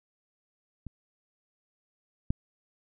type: clicks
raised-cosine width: 5 ms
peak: -27 / -14 dBFS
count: 2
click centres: 0.867 / 2.305 s
effects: none